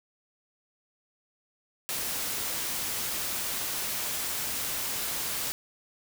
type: noise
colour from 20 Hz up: white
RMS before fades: -32 dBFS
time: 1.89-5.52 s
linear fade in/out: 0 ms
effects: none